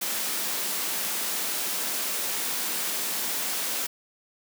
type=high-pass noise; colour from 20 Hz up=white; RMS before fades=-29 dBFS; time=0.01-3.87 s; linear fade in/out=10 ms; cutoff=170 Hz; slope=48 dB/octave; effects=none